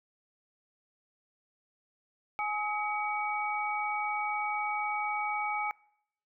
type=tone cluster; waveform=sine; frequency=838 / 1270 / 2262 Hz; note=G#5 / D#6 / C#7; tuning=+15 / +35 / +34 cents; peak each=-32 / -36 / -35 dBFS; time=2.39-5.71 s; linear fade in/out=0 ms; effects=noise-tail reverb RT60 0.7 s tail -23 dB re dry